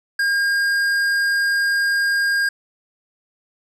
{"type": "tone with tanh clipping", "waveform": "sine", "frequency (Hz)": 1615, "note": "G#6", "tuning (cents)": -49, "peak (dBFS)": -18, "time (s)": [0.19, 2.49], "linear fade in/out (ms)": 5, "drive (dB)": 12, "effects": []}